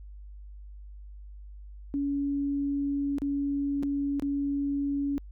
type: tone with dropouts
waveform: sine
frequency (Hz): 281.9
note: C#4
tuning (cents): +29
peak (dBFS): -26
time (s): 1.94-5.18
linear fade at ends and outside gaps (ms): 0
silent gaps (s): 3.184-3.219 / 3.827-3.833 / 4.197-4.223
effects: added 50 Hz sine -42 dBFS peak until 5.31 s